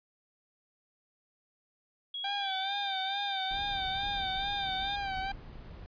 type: tone with pitch glide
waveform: sine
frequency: 3317 to 3617 Hz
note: G#7 to A7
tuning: -3 to +47 cents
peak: -35 dBFS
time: 2.14-4.96 s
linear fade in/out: 5 ms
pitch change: +150 cents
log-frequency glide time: 2.38-2.69 s
type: tone with vibrato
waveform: sawtooth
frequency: 784 Hz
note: G5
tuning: in tune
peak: -29 dBFS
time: 2.24-5.32 s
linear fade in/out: 5 ms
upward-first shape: sine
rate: 2.3 Hz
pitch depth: 58 cents each way
type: noise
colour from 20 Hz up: brown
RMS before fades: -45 dBFS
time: 3.51-5.86 s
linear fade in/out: 0 ms
effects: resampled to 11025 Hz